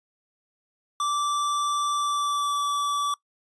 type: tone with pitch glide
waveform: square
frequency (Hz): 1168 to 1153.9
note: D6 to D6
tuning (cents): -10 to -31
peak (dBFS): -24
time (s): 1-3.14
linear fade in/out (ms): 2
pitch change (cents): -21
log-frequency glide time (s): 1.94-2.64
effects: noise-tail reverb RT60 0.1 s tail -22 dB re dry + resampled to 22050 Hz